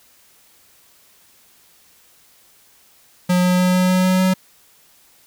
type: tone with pitch steps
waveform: square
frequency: 180 / 181.04 / 182.09 / 183.15 / 184.21 / 185.27 / 186.35 Hz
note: F#3 / F#3 / F#3 / F#3 / F#3 / F#3 / F#3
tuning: -47 / -37 / -27 / -17 / -7 / +3 / +13 cents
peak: -14 dBFS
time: 3.29-4.34 s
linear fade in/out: 10 ms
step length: 150 ms
effects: white hiss -53 dBFS RMS until 5.26 s